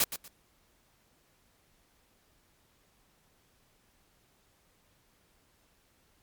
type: noise with echo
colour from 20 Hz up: white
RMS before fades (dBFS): -25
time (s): 0-0.04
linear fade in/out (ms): 2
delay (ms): 120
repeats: 2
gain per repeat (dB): -12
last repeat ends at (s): 0.28
effects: pink hiss -68 dBFS RMS until 6.22 s + MP3 96 kbps